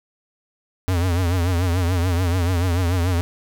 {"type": "tone with vibrato", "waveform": "square", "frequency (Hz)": 88.7, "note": "F2", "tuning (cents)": 27, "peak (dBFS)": -18, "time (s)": [0.88, 3.21], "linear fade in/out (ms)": 0, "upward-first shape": "triangle", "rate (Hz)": 6.9, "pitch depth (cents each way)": 120, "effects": []}